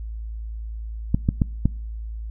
clicks, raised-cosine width 5 ms, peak -5 dBFS, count 4, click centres 1.145 / 1.289 / 1.418 / 1.656 s, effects noise-tail reverb RT60 0.5 s tail -24 dB re dry + added 55 Hz sine -29 dBFS peak until 2.3 s

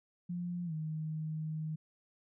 sine tone with pitch glide, 175.5 to 156.35 Hz, F3 to D#3, +9 to +9 cents, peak -35 dBFS, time 0.29-1.76 s, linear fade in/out 10 ms, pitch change -200 cents, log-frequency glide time 0.65-0.73 s, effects none

